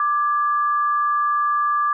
sine tone pair together, 1180 / 1677 Hz, D6 / G#6, +8 / +16 cents, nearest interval tritone, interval 608 cents, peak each -17 / -28 dBFS, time 0-1.93 s, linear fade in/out 2 ms, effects none

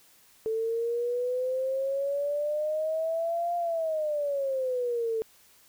sine exponential two-way sweep, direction up then down, 440 to 698.5 to 440 Hz, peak -26 dBFS, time 0.46-5.22 s, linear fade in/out 0 ms, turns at 3.56 s, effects white hiss -59 dBFS RMS until 5.68 s

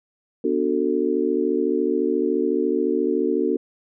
sine chord, B minor seventh, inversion none, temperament just, 246.9 / 296.3 / 370.4 / 444.5 Hz, B3 / D4 / F#4 / A4, 0 / +15 / +2 / +18 cents, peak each -26 / -24 / -23 / -24 dBFS, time 0.44-3.57 s, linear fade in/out 5 ms, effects none

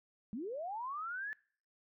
sine linear sweep, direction up, 193.2 to 1760 Hz, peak -38 dBFS, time 0.33-1.33 s, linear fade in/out 0 ms, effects noise-tail reverb RT60 0.5 s tail -23 dB re dry

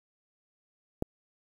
click, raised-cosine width 2 ms, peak -15 dBFS, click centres 1.024 s, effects 8-bit

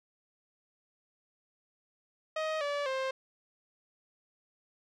sawtooth tone with pitch steps, 628 / 575.9 / 528.1 Hz, D#5 / D5 / C5, +16 / -34 / +16 cents, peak -27 dBFS, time 2.36-3.11 s, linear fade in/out 5 ms, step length 250 ms, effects low-pass 4000 Hz 12 dB/octave

